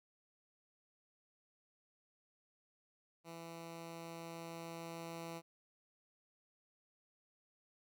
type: tone with level ramp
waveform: 10% pulse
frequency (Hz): 166.6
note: E3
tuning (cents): +19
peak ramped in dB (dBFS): -40 to -36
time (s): 3.24-5.42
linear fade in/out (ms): 50
effects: none